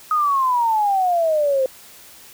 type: exponential sweep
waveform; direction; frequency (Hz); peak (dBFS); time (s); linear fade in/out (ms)
sine; down; 1265 to 516; -15; 0.11-1.66; 2
effects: white hiss -44 dBFS RMS until 2.33 s